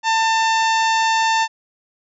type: harmonic tone with a mistuned harmonic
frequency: 895 Hz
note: A5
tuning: 29 cents sharp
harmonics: 1 / 2 / 3 / 4 / 5 / 6 / 7 / 8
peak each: -16 / -22 / -26 / -28 / -30 / -32 / -33 / -34 dBFS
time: 0.03-1.48 s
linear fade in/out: 50 ms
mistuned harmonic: 7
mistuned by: -15 cents
effects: none